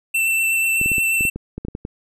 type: tone with vibrato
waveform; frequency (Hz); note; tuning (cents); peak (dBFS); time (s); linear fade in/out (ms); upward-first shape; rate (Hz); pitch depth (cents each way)
square; 2679; E7; +27; -17; 0.14-1.3; 10; sine; 8.2; 12
type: clicks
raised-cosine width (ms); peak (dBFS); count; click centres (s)
3; -15; 12; 0.814 / 0.86 / 0.917 / 0.982 / 1.209 / 1.252 / 1.36 / 1.58 / 1.65 / 1.684 / 1.751 / 1.851
effects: none